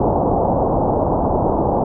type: low-pass noise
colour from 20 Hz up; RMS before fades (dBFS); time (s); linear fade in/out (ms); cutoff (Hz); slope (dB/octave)
white; -17; 0-1.84; 5; 900; 48
effects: none